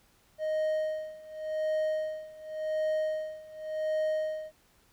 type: tone with tremolo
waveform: triangle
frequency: 622.3 Hz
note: D#5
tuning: in tune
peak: -24 dBFS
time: 0.38-4.52 s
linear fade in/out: 50 ms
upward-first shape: sine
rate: 0.89 Hz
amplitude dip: 90%
effects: pink hiss -65 dBFS RMS until 4.92 s